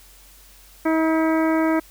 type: harmonic tone with a mistuned harmonic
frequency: 320 Hz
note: D#4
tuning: 49 cents sharp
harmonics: 1 / 2 / 3 / 4 / 5 / 6 / 7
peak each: -18 / -24 / -28 / -30 / -32 / -34 / -35 dBFS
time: 0.85-1.8 s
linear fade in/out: 10 ms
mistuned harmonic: 6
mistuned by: +39 cents
effects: added 46 Hz sine -50 dBFS peak until 1.9 s + white hiss -50 dBFS RMS until 1.9 s